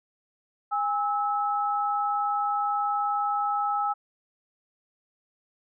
sine tone pair together, 818.9 / 1300 Hz, G#5 / E6, -25 / -24 cents, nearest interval minor sixth, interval 801 cents, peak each -26 / -27 dBFS, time 0.71-3.94 s, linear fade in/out 20 ms, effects none

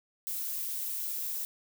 violet noise, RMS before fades -35 dBFS, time 0.27-1.45 s, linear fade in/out 0 ms, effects none

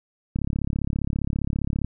click train, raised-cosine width 5 ms, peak -13 dBFS, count 53, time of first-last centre 0.36-1.846 s, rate 35 Hz, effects none

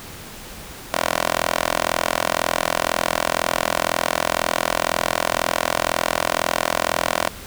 10% pulse tone with high-pass filter, 42 Hz, E1, 33 cents sharp, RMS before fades -22 dBFS, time 0.94-7.29 s, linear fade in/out 0 ms, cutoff 670 Hz, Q 1.2, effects pink hiss -37 dBFS RMS until 7.46 s

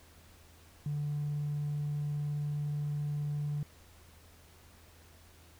sine tone with hard clipping, 146.83 Hz, D3, in tune, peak -32 dBFS, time 0.86-3.63 s, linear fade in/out 2 ms, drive 1 dB, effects added 82 Hz sine -59 dBFS peak until 5.59 s + pink hiss -60 dBFS RMS until 5.59 s

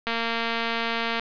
click train, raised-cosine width 0.3 ms, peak -11 dBFS, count 260, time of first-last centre 0.07-1.196 s, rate 230 Hz, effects resampled to 11025 Hz + 8-bit

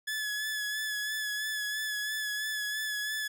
sawtooth tone with vibrato, 1711 Hz, A6, 49 cents flat, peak -28 dBFS, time 0.07-3.28 s, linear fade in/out 10 ms, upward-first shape sine, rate 3 Hz, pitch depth 29 cents each way, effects none

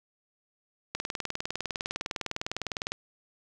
click train, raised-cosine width 0.2 ms, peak -14 dBFS, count 40, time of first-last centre 0.95-2.92 s, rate 19.8 Hz, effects none

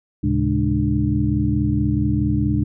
sine tone cluster, 75.5 / 112.2 / 136.8 / 208.7 / 297.9 Hz, D2 / A2 / C#3 / G#3 / D4, +48 / +34 / -23 / +9 / +25 cents, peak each -23 / -23 / -23 / -23 / -22 dBFS, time 0.23-2.64 s, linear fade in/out 10 ms, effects none

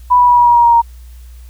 sine tone with pitch steps, 987.8 / 979.8 / 972 / 964.1 / 956.4 / 948.7 / 941 / 933.4 Hz, B5 / B5 / B5 / B5 / A#5 / A#5 / A#5 / A#5, 0 / -14 / -28 / -42 / +44 / +30 / +16 / +2 cents, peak -5 dBFS, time 0.1-0.82 s, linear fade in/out 20 ms, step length 90 ms, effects added 60 Hz sine -32 dBFS peak until 1.49 s + white hiss -50 dBFS RMS until 1.49 s

